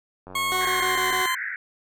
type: click train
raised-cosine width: 1 ms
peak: -27 dBFS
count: 88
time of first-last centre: 0.27-1.211 s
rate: 92.5 Hz
type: tone with pitch glide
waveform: 20% pulse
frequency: 1092 to 1034.9 Hz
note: C#6 to C6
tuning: -26 to -19 cents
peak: -18 dBFS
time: 0.35-1.35 s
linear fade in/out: 5 ms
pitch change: -93 cents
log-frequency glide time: 0.58-1.09 s
type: tone bursts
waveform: 15% pulse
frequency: 371.2 Hz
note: F#4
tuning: 6 cents sharp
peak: -20 dBFS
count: 5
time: 0.52-1.258 s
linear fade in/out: 0 ms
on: 130 ms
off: 22 ms
type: band-pass noise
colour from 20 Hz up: pink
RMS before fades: -31 dBFS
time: 0.61-1.56 s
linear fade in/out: 2 ms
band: 1500 to 2100 Hz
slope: 96 dB/octave
effects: none